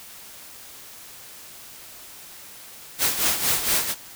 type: noise with tremolo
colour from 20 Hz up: white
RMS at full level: -20 dBFS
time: 2.98-3.95 s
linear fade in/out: 50 ms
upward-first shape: sine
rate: 4.3 Hz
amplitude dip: 65%
effects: white hiss -43 dBFS RMS until 4.15 s